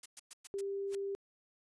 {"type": "noise bursts", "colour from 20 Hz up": "blue", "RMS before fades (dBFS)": -44, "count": 5, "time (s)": [0.03, 0.61], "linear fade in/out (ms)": 5, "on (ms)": 28, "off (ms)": 110}
{"type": "tone", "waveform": "sine", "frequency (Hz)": 395.7, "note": "G4", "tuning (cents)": 16, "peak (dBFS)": -35, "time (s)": [0.54, 1.15], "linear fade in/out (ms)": 0}
{"type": "noise with exponential growth", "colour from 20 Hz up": "white", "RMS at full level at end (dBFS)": -42, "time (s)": [0.87, 0.95], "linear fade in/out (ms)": 2, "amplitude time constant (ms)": 16}
{"effects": ["resampled to 22050 Hz"]}